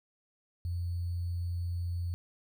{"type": "tone with sample-and-hold", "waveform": "sine", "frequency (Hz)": 87.1, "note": "F2", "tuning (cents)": -4, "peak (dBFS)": -31, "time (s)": [0.65, 2.14], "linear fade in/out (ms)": 0, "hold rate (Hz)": 4410, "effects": []}